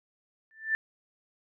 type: tone with exponential growth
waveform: sine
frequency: 1771 Hz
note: A6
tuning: 11 cents sharp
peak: -21 dBFS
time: 0.51-0.75 s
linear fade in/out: 0 ms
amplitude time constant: 51 ms
effects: none